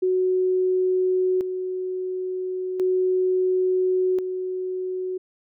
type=tone with tremolo; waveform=sine; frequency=370 Hz; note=F#4; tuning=in tune; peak=-18 dBFS; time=0.02-5.18 s; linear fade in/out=10 ms; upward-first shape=square; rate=0.36 Hz; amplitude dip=55%; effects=none